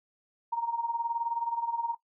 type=tone with tremolo; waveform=sine; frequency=932.3 Hz; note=A#5; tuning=in tune; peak=-25 dBFS; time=0.52-1.95 s; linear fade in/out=10 ms; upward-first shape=sine; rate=19 Hz; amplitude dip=80%; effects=noise-tail reverb RT60 0.1 s tail -17 dB re dry